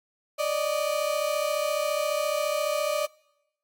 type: tone pair together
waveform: 35% pulse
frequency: 579.5 / 614 Hz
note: D5 / D#5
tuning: -23 / -23 cents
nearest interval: minor second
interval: 100 cents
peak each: -26 dBFS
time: 0.38-3.07 s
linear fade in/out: 20 ms
effects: noise-tail reverb RT60 0.9 s tail -25 dB re dry + AAC 64 kbps